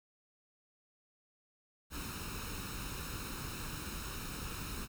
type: noise with comb filter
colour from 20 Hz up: pink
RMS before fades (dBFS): -42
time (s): 1.9-4.88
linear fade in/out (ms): 50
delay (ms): 0.75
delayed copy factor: +0.65
effects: none

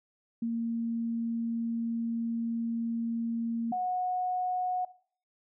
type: tone pair in turn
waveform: sine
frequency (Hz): 230.8 / 731.2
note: A#3 / F#5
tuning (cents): -17 / -21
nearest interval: octave + minor sixth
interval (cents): 1996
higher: second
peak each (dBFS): -28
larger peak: neither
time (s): 0.42-3.72 / 3.72-4.85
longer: first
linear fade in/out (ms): 5
effects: noise-tail reverb RT60 0.5 s tail -18 dB re dry

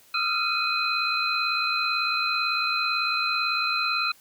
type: tone cluster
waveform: sine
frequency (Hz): 1233 / 1323 / 1381 / 2503 / 4067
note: D#6 / E6 / F6 / D#7 / C8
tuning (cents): -16 / +6 / -20 / +10 / -50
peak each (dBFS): -33 / -32 / -29 / -27 / -28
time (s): 0.14-4.12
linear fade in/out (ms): 5
effects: white hiss -56 dBFS RMS until 4.2 s

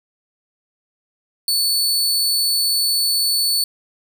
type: tone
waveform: sawtooth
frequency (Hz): 4458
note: C#8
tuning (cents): +9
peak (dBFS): -13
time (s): 1.48-3.64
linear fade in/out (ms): 2
effects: none

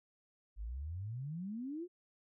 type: exponential sweep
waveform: sine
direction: up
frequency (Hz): 48.21 to 370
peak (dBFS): -39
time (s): 0.56-1.88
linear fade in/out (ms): 50
effects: none

